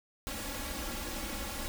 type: noise with comb filter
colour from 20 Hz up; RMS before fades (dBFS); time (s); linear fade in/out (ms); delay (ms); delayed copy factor
pink; -38; 0.27-1.68; 0; 3.6; +0.9
effects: none